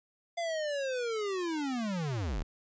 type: linear sweep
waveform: square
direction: down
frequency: 693 to 30.13 Hz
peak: -32 dBFS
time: 0.37-2.43 s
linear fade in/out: 10 ms
effects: resampled to 16000 Hz